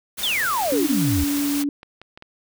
white noise, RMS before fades -29 dBFS, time 0.17-1.64 s, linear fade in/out 20 ms
sine exponential sweep, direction down, 3729 to 69.3 Hz, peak -20 dBFS, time 0.23-1.24 s, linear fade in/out 5 ms
sine tone, 286.4 Hz, D4, 43 cents flat, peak -20 dBFS, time 0.72-1.69 s, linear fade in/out 2 ms
clicks, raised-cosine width 0.3 ms, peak -25 dBFS, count 9, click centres 0.901 / 1.277 / 1.47 / 1.575 / 1.638 / 1.831 / 2.016 / 2.175 / 2.224 s
effects none

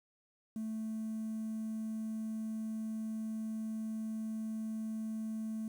triangle tone, 220 Hz, A3, in tune, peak -33 dBFS, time 0.56-5.68 s, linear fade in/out 2 ms, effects tanh soft clip ceiling -32 dBFS + 10-bit

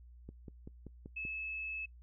click train, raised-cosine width 3 ms, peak -34 dBFS, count 6, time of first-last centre 0.29-1.252 s, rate 5.2 Hz
sine tone, 2600 Hz, E7, 24 cents flat, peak -38 dBFS, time 1.16-1.86 s, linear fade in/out 10 ms
effects noise-tail reverb RT60 0.1 s tail -22 dB re dry + added 60 Hz sine -53 dBFS peak until 2.02 s

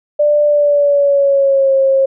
sine tone with pitch glide, 591 to 538.8 Hz, D5 to C#5, +11 to -49 cents, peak -8 dBFS, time 0.19-2.06 s, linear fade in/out 10 ms, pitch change -160 cents, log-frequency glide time 0.45-1.74 s, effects none

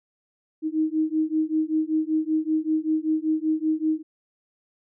sine beating tone pair, 311.1 / 316.3 Hz, D#4 / D#4, 0 / +29 cents, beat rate 5.2 Hz, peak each -24 dBFS, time 0.62-4.03 s, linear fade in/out 50 ms, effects none

